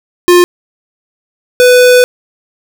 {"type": "tone pair in turn", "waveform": "square", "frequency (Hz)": [353.9, 497.3], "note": ["F4", "B4"], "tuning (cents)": [23, 12], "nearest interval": "tritone", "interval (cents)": 589, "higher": "second", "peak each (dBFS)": -3, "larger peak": "neither", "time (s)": [[0.28, 0.44], [1.6, 2.04]], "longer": "second", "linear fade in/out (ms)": 0, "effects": []}